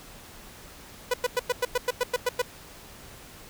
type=tone bursts; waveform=sawtooth; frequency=494.4 Hz; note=B4; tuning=2 cents sharp; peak=-18 dBFS; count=11; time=1.11-2.419 s; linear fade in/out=5 ms; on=29 ms; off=99 ms; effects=pink hiss -47 dBFS RMS until 3.49 s